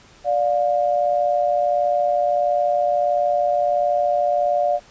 sine tone pair together, 587.3 / 708.8 Hz, D5 / F5, 0 / +25 cents, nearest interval minor third, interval 325 cents, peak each -19 / -19 dBFS, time 0.24-4.8 s, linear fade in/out 50 ms, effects pink hiss -49 dBFS RMS until 4.9 s + resampled to 16000 Hz

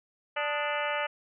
harmonic tone with a mistuned harmonic, 293.3 Hz, D4, 2 cents flat, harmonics 2 / 3 / 4 / 5 / 6 / 7 / 8 / 9 / 10, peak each -33 / -35 / -36 / -37 / -38 / -38 / -39 / -40 / -40 dBFS, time 0.36-1.07 s, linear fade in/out 10 ms, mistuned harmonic 4, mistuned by +100 cents, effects none

